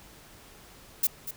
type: noise with echo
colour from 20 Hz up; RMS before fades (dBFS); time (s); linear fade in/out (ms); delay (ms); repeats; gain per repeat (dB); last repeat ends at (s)
violet; -23; 1.03-1.07; 5; 240; 1; -12; 1.31
effects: pink hiss -52 dBFS RMS until 1.36 s